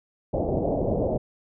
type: low-pass noise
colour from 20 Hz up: white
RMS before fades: -25 dBFS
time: 0.33-1.18 s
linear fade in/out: 10 ms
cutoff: 690 Hz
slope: 48 dB/octave
effects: none